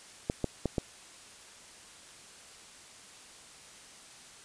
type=clicks; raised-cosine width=2 ms; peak=-15 dBFS; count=4; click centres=0.299 / 0.443 / 0.657 / 0.782 s; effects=white hiss -52 dBFS RMS until 4.44 s + resampled to 22050 Hz